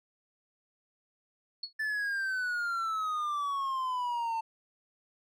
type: tone with exponential decay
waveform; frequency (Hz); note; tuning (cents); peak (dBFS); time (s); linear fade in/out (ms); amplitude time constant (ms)
sine; 4365; C#8; -28; -31; 1.63-1.73; 5; 21
type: exponential sweep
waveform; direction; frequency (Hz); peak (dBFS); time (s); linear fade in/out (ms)
triangle; down; 1760 to 891; -28; 1.79-4.41; 10
effects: none